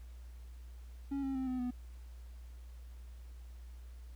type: tone with pitch steps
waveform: triangle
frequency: 277.2 / 269.5 / 261.9 / 254.6 / 247.5 Hz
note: C#4 / C#4 / C4 / C4 / B3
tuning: 0 / -49 / +2 / -47 / +4 cents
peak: -32 dBFS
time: 1.11-1.71 s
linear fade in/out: 10 ms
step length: 120 ms
effects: added 60 Hz sine -47 dBFS peak until 4.15 s + pink hiss -67 dBFS RMS until 4.15 s